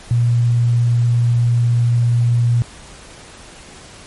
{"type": "tone", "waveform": "sine", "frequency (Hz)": 119.1, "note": "A#2", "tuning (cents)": 38, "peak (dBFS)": -11, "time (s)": [0.11, 2.62], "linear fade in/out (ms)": 0, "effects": ["pink hiss -39 dBFS RMS until 4.06 s", "MP3 48 kbps"]}